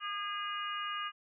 harmonic tone with a mistuned harmonic, 410 Hz, G#4, 22 cents flat, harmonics 3 / 4 / 5 / 6 / 7, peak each -37 / -43 / -48 / -48 / -41 dBFS, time 0-1.12 s, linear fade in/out 50 ms, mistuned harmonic 3, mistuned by -15 cents, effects none

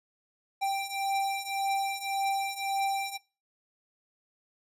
square beating tone pair, 784 / 785.8 Hz, G5 / G5, 0 / +4 cents, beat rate 1.8 Hz, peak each -34 / -31 dBFS, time 0.61-3.18 s, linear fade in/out 20 ms, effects noise-tail reverb RT60 0.3 s tail -21 dB re dry + resampled to 32000 Hz

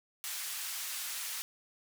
white band-pass noise, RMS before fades -39 dBFS, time 0.24-1.42 s, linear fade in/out 0 ms, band 1300 to 15000 Hz, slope 12 dB/octave, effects none

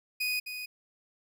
30% pulse tone with echo, 2489 Hz, D#7, in tune, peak -26 dBFS, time 0.2-0.4 s, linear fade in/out 10 ms, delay 260 ms, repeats 1, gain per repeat -8 dB, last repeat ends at 0.66 s, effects none

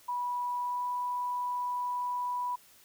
sine tone with pitch glide, 979 to 984.7 Hz, B5 to B5, -15 to -5 cents, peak -30 dBFS, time 0.08-2.56 s, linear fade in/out 10 ms, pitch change +10 cents, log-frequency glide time 0.59-0.83 s, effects white hiss -59 dBFS RMS until 2.84 s

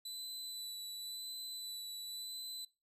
sawtooth tone with vibrato, 3985 Hz, B7, 15 cents sharp, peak -40 dBFS, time 0.05-2.65 s, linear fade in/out 5 ms, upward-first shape sine, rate 0.93 Hz, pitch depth 16 cents each way, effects noise-tail reverb RT60 0.3 s tail -21 dB re dry + resampled to 32000 Hz

